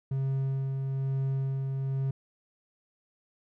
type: tone with tremolo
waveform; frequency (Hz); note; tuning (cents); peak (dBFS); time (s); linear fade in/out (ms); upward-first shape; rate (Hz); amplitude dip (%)
triangle; 134.8; C#3; -48; -24; 0.11-2.11; 5; sine; 1.1; 30
effects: none